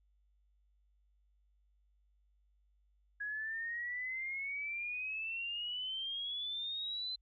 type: exponential sweep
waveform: sine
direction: up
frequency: 1661.2 to 4082 Hz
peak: -37 dBFS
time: 3.2-7.16 s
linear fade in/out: 10 ms
effects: added 50 Hz sine -69 dBFS peak until 7.21 s